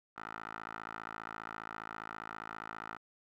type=tone with band-pass filter; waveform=10% pulse; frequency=54.9 Hz; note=A1; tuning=3 cents flat; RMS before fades=-45 dBFS; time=0.16-2.98 s; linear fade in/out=20 ms; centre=1300 Hz; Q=3.1; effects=none